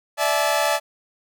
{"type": "chord", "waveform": "sawtooth", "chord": "D suspended second", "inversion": "none", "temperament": "equal with one note detuned", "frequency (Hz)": [587.3, 659.3, 860.9], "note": ["D5", "E5", "A5"], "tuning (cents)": [0, 0, -38], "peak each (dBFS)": -19, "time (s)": [0.17, 0.8], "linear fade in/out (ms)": 50, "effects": []}